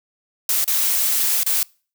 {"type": "noise with dropouts", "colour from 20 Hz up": "blue", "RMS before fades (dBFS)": -19, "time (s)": [0.49, 1.63], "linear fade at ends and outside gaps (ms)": 2, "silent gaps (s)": [[0.643, 0.677], [1.433, 1.463]], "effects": ["noise-tail reverb RT60 0.4 s tail -26 dB re dry"]}